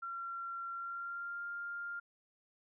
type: tone with pitch glide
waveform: sine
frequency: 1370 to 1399.6 Hz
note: F6 to F6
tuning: -34 to +3 cents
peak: -39 dBFS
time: 0.02-2 s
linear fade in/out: 10 ms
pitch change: +37 cents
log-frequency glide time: 0.72-1.43 s
effects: none